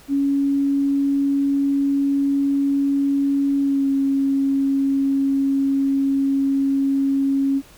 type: tone with pitch glide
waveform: sine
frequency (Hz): 278.9 to 274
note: C#4 to C#4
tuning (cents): +11 to -20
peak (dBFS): -16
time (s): 0.08-7.62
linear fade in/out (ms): 50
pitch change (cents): -31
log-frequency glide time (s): 3.6-3.88
effects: pink hiss -48 dBFS RMS until 7.77 s